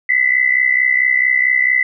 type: tone pair together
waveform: sine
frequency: 1975.5 / 2040 Hz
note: B6 / C7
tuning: 0 / -44 cents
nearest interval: minor second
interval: 56 cents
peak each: -14 dBFS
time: 0.09-1.83 s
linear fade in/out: 5 ms
effects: none